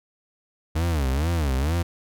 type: tone with vibrato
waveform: 40% pulse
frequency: 74.7 Hz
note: D2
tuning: 30 cents sharp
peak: -20 dBFS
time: 0.75-1.83 s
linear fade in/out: 10 ms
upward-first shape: sine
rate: 2.2 Hz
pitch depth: 250 cents each way
effects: none